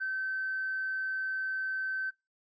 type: tone with tanh clipping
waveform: triangle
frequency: 1540 Hz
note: G6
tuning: 31 cents flat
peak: -30 dBFS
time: 0-2.11 s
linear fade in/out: 20 ms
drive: 1 dB
effects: noise-tail reverb RT60 0.3 s tail -26 dB re dry + resampled to 16000 Hz